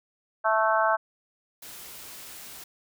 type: harmonic tone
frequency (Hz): 219.6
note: A3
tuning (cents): -3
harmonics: 3 / 4 / 5 / 6 / 7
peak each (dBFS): -25 / -26 / -27 / -28 / -28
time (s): 0.44-0.97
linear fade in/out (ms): 20
type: noise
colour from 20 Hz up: white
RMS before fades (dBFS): -43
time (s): 1.62-2.64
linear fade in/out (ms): 5
effects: none